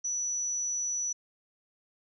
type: tone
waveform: sine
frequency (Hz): 5920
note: F#8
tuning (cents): 0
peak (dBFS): -29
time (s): 0.04-1.13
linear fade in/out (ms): 10
effects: none